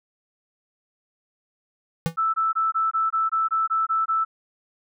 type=tone with exponential decay; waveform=square; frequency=165.2 Hz; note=E3; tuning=4 cents sharp; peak=-17 dBFS; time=2.06-2.16 s; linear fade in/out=0 ms; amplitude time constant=20 ms
type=tone bursts; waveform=sine; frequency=1318.5 Hz; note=E6; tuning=in tune; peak=-19 dBFS; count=11; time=2.17-4.25 s; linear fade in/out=20 ms; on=170 ms; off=21 ms
effects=none